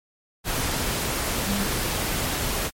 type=tone in noise; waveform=sine; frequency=199.2 Hz; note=G3; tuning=28 cents sharp; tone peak=-25 dBFS; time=1.45-1.67 s; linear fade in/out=50 ms; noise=pink; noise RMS=-26 dBFS; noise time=0.44-2.71 s; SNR=-2 dB; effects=MP3 64 kbps